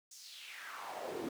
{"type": "noise with high-pass filter sweep", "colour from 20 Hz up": "brown", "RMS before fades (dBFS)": -45, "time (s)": [0.11, 1.29], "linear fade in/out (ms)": 5, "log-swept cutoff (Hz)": [6700, 290], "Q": 3.1, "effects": []}